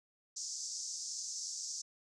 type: band-pass noise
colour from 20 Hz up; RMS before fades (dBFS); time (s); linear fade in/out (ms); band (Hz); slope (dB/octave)
pink; -42; 0.36-1.82; 10; 5200 to 7200; 48
effects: none